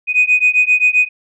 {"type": "beating tone pair", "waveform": "sine", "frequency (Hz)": [2489, 2496.6], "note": ["D#7", "D#7"], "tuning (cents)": [0, 5], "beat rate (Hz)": 7.6, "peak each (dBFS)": -12, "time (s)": [0.07, 1.09], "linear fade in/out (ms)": 50, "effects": ["tanh soft clip ceiling -3 dBFS"]}